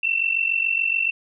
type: tone pair together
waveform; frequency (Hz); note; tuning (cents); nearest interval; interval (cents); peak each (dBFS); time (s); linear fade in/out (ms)
sine; 2668 / 2715; E7 / F7; +20 / -50; unison; 30; -22 / -22; 0.03-1.11; 5
effects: none